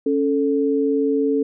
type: tone pair together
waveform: sine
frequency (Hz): 276.9 / 440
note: C#4 / A4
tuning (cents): -2 / 0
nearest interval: minor sixth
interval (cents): 802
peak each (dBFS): -19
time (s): 0.06-1.43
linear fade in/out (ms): 5
effects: none